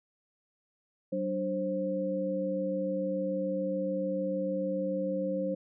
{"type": "tone cluster", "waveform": "sine", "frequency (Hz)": [189.3, 296.1, 529], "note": ["F#3", "D4", "C5"], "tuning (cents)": [40, 14, 19], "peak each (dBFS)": [-34, -36, -31], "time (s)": [1.12, 5.55], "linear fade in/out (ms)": 10, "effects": []}